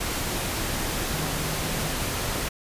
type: tone in noise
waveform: sine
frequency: 155.7 Hz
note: D#3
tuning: 2 cents sharp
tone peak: -33 dBFS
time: 1.13-1.88 s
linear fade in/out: 10 ms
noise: pink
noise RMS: -28 dBFS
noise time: 0-2.49 s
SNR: -8 dB
effects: resampled to 32000 Hz